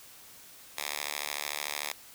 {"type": "tone with high-pass filter", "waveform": "5% pulse", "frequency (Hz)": 73.42, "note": "D2", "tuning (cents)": 0, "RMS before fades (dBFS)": -36, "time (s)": [0.77, 1.92], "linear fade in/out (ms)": 5, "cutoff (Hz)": 1600, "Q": 0.54, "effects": ["white hiss -52 dBFS RMS until 2.14 s"]}